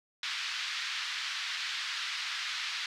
white band-pass noise, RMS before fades -36 dBFS, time 0.23-2.86 s, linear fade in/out 2 ms, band 1300 to 4500 Hz, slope 24 dB/octave, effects none

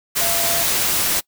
sine tone in noise, 679 Hz, F5, 49 cents flat, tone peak -26 dBFS, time 0.2-0.64 s, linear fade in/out 20 ms, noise white, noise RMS -19 dBFS, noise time 0.15-1.21 s, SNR -10 dB, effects noise-tail reverb RT60 0.1 s tail -24 dB re dry

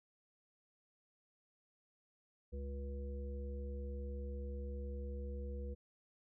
harmonic tone with a mistuned harmonic, 69.3 Hz, C#2, in tune, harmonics 1 / 3 / 5 / 7, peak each -41 / -52 / -57 / -50 dBFS, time 2.52-5.75 s, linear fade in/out 20 ms, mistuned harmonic 5, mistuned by +50 cents, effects none

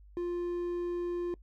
triangle tone, 350 Hz, F4, 4 cents sharp, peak -29 dBFS, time 0.17-1.34 s, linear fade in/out 0 ms, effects noise-tail reverb RT60 0.1 s tail -23 dB re dry + added 50 Hz sine -52 dBFS peak until 1.42 s

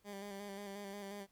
15% pulse tone with vibrato, 200.4 Hz, G3, 38 cents sharp, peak -38 dBFS, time 0.04-1.27 s, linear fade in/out 50 ms, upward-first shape square, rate 5.6 Hz, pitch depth 31 cents each way, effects pink hiss -74 dBFS RMS until 1.31 s + MP3 96 kbps

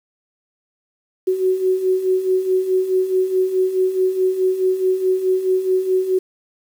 sine beating tone pair, 370 / 374.7 Hz, F#4 / F#4, 0 / +22 cents, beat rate 4.7 Hz, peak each -22 / -16 dBFS, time 1.27-6.19 s, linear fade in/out 10 ms, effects 7-bit

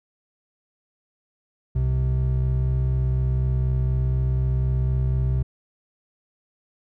triangle tone pair together, 64.44 / 128.5 Hz, C2 / C3, -26 / -31 cents, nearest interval octave, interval 1195 cents, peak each -20 dBFS, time 1.75-5.43 s, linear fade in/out 10 ms, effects none

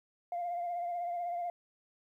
sine tone with vibrato, 698.5 Hz, F5, in tune, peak -32 dBFS, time 0.32-1.5 s, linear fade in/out 2 ms, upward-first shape triangle, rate 16 Hz, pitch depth 42 cents each way, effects tanh soft clip ceiling -30 dBFS + 12-bit

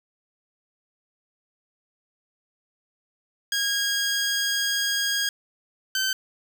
15% pulse tone pair in turn, 1633 / 1541.3 Hz, G#6 / G6, -30 / -30 cents, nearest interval minor second, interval 100 cents, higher first, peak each -16 dBFS, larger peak neither, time 3.52-5.29 / 5.95-6.13 s, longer first, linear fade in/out 2 ms, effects none

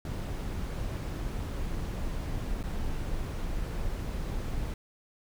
brown noise with dropouts, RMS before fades -33 dBFS, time 0.05-4.74 s, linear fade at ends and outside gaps 2 ms, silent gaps 2.63-2.637 s, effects none

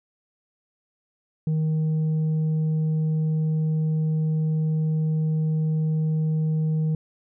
sine tone with tanh clipping, 156.8 Hz, D#3, 14 cents sharp, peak -21 dBFS, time 1.47-6.95 s, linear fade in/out 2 ms, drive 3 dB, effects none

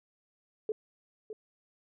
sine tone with echo, 431.8 Hz, A4, 33 cents flat, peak -28 dBFS, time 0.69-0.72 s, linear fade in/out 2 ms, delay 610 ms, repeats 1, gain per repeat -10 dB, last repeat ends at 1.33 s, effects none

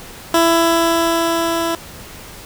15% pulse tone with level ramp, 333.1 Hz, E4, 18 cents sharp, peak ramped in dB -4 to -11 dBFS, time 0.34-1.75 s, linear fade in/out 2 ms, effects pink hiss -36 dBFS RMS until 2.45 s

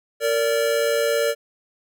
square tone pair together, 460.4 / 578 Hz, A#4 / D5, -22 / -28 cents, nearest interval major third, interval 394 cents, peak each -22 dBFS, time 0.2-1.35 s, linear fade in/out 50 ms, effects none

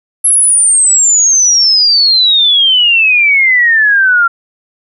sine exponential sweep, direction down, 11175 to 1367 Hz, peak -5 dBFS, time 0.24-4.28 s, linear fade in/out 10 ms, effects none

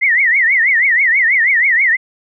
sine tone with vibrato, 2000 Hz, B6, 21 cents sharp, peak -9 dBFS, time 0.01-1.97 s, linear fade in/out 20 ms, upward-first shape triangle, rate 6.2 Hz, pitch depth 220 cents each way, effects none

